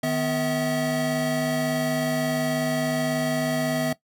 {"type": "tone cluster", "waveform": "square", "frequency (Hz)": [154, 250.5, 646], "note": ["D#3", "B3", "E5"], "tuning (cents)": [-17, 25, -35], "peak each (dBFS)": [-30, -27, -27], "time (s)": [0.03, 3.93], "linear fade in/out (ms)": 5, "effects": ["noise-tail reverb RT60 0.1 s tail -17 dB re dry"]}